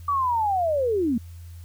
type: linear sweep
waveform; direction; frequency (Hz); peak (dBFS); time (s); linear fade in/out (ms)
sine; down; 1166 to 215.2; -20; 0.08-1.18; 5
effects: added 85 Hz sine -38 dBFS peak until 1.64 s + white hiss -57 dBFS RMS until 1.64 s